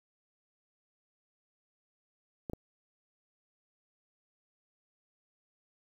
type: clicks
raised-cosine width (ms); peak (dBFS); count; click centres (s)
2; -24; 2; 2.498 / 2.534
effects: 9-bit